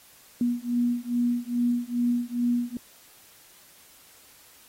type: beating tone pair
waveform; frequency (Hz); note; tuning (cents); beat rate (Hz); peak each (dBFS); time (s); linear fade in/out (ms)
sine; 240 / 242.4; B3 / B3; -49 / -32; 2.4; -26; 0.41-2.77; 2
effects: white hiss -54 dBFS RMS until 4.68 s + AAC 48 kbps